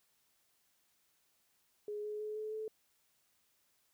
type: tone with pitch steps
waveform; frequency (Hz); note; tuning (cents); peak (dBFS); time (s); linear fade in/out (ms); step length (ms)
sine; 417.6 / 422 / 426.4 / 430.8 / 435.3; G#4 / G#4 / G#4 / A4 / A4; +10 / +28 / +46 / -37 / -19; -38; 1.88-2.68; 2; 160
effects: white hiss -75 dBFS RMS until 3.93 s